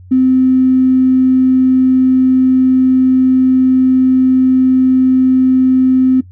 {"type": "tone with tanh clipping", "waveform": "triangle", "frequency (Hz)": 258.5, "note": "C4", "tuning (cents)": -21, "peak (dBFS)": -6, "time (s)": [0.11, 6.21], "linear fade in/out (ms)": 10, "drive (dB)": 3, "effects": ["noise-tail reverb RT60 0.1 s tail -17 dB re dry", "added 91 Hz sine -34 dBFS peak until 6.31 s"]}